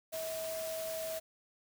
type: tone in noise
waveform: sine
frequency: 644 Hz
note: E5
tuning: 41 cents flat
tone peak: -37 dBFS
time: 0.12-1.2 s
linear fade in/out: 20 ms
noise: white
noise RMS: -44 dBFS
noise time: 0.12-1.2 s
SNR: +4 dB
effects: none